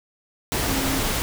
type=tone in noise; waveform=sine; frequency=269.3 Hz; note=C#4; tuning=50 cents flat; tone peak=-26 dBFS; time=0.68-1 s; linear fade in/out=0 ms; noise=pink; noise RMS=-24 dBFS; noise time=0.52-1.22 s; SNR=-5 dB; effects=none